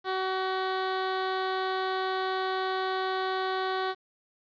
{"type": "tone", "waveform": "15% pulse", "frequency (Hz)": 377, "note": "F#4", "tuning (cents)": 32, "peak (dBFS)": -21, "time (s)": [0.04, 3.95], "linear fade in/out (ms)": 50, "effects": ["resampled to 11025 Hz", "10-bit"]}